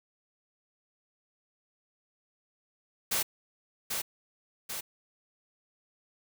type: noise with echo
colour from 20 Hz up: white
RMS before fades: -29 dBFS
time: 3.11-3.23 s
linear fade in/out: 10 ms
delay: 790 ms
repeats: 2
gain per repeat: -4 dB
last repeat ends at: 4.81 s
effects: none